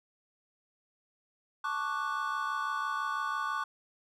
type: chord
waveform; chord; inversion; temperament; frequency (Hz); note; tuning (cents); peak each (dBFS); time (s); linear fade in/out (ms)
triangle; D major seventh; second; equal; 880 / 1108.7 / 1174.7 / 1480; A5 / C#6 / D6 / F#6; 0 / 0 / 0 / 0; -39 / -33 / -34 / -35; 1.64-3.64; 5
effects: none